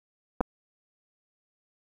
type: clicks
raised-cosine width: 1 ms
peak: -11 dBFS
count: 2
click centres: 0.407 / 0.411 s
effects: 8-bit